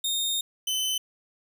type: tone pair in turn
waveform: sawtooth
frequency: 3679 / 3042 Hz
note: A#7 / F#7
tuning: -24 / +47 cents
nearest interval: minor third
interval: 329 cents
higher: first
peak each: -22 dBFS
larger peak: neither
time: 0.04-0.41 / 0.67-0.98 s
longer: first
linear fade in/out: 5 ms
effects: none